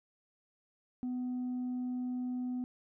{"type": "tone with tanh clipping", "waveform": "sine", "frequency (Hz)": 250, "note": "B3", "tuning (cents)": 21, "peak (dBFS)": -34, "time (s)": [1.03, 2.64], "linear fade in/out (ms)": 0, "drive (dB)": 1, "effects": []}